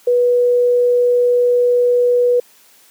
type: tone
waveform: sine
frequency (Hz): 488.6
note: B4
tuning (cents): -19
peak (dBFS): -10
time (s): 0.07-2.4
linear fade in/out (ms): 5
effects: white hiss -49 dBFS RMS until 2.9 s + high-pass 200 Hz 12 dB/octave